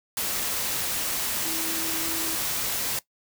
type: tone in noise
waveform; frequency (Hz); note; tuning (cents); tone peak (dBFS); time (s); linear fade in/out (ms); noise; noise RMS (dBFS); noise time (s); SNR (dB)
sine; 325.5; E4; -22; -35; 1.45-2.35; 2; white; -28; 0.17-2.99; -10
effects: noise-tail reverb RT60 0.1 s tail -18 dB re dry